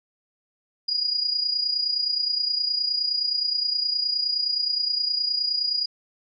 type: tone with amplitude modulation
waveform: sine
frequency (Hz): 4883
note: D#8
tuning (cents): -33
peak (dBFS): -19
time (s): 0.88-5.86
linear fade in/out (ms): 10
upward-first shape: sine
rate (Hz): 29.6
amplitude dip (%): 65
effects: none